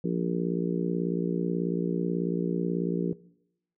harmonic tone, 58.27 Hz, A#1, in tune, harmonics 3 / 4 / 5 / 6 / 7 / 8, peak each -28 / -37 / -33 / -34 / -35 / -37 dBFS, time 0.04-3.13 s, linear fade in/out 5 ms, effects noise-tail reverb RT60 0.8 s tail -21 dB re dry

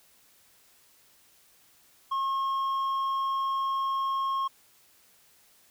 triangle tone with tanh clipping, 1080 Hz, C#6, 45 cents flat, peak -27 dBFS, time 2.11-4.48 s, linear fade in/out 10 ms, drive 9 dB, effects white hiss -61 dBFS RMS until 5.7 s

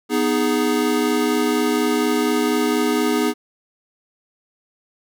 square chord, G# minor, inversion first, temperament equal, 246.9 / 311.1 / 415.3 Hz, B3 / D#4 / G#4, 0 / 0 / 0 cents, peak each -22 dBFS, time 0.09-3.34 s, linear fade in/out 50 ms, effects none

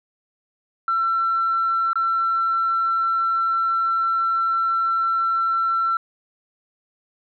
sine tone with dropouts, 1347 Hz, E6, 37 cents sharp, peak -17 dBFS, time 0.88-5.97 s, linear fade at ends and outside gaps 2 ms, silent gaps 1.932-1.956 s, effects tanh soft clip ceiling -13 dBFS

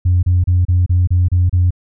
sine tone bursts, 89.4 Hz, F2, 41 cents sharp, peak -8 dBFS, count 8, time 0.05-1.707 s, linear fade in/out 10 ms, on 180 ms, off 31 ms, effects tanh soft clip ceiling -6 dBFS

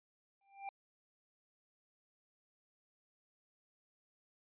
square tone with exponential growth, 790 Hz, G5, 13 cents sharp, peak -39 dBFS, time 0.41-0.69 s, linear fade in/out 2 ms, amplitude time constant 60 ms, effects resampled to 8000 Hz

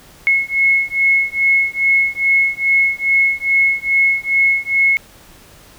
sine beating tone pair, 2178 / 2180.4 Hz, C#7 / C#7, -31 / -29 cents, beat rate 2.4 Hz, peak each -15 dBFS, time 0.27-4.97 s, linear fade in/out 0 ms, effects pink hiss -44 dBFS RMS until 5.78 s

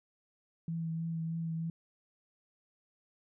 sine tone with vibrato, 164.1 Hz, E3, 8 cents flat, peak -33 dBFS, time 0.68-1.7 s, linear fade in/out 2 ms, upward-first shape triangle, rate 3.2 Hz, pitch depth 21 cents each way, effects none

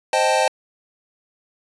square chord, A half-diminished seventh, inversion first, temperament equal, 523.3 / 622.3 / 784 / 880 Hz, C5 / Eb5 / G5 / A5, 0 / 0 / 0 / 0 cents, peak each -22 dBFS, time 0.13-0.48 s, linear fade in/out 2 ms, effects resampled to 22050 Hz

